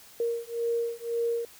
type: beating tone pair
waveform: sine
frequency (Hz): 466.2 / 468.1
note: A#4 / A#4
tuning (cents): 0 / +7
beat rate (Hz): 1.9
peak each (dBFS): -30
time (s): 0.2-1.45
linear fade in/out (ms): 2
effects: white hiss -52 dBFS RMS until 1.59 s